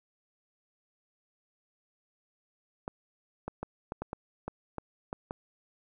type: clicks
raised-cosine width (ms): 1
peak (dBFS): -21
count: 10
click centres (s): 2.879 / 3.48 / 3.63 / 3.921 / 4.02 / 4.131 / 4.48 / 4.783 / 5.129 / 5.309
effects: none